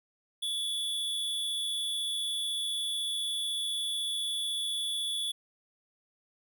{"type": "tone with amplitude modulation", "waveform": "square", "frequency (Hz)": 3434, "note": "A7", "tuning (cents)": -43, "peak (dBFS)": -29, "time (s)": [0.42, 5.32], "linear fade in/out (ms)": 10, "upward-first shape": "sine", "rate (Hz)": 234, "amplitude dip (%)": 45, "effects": []}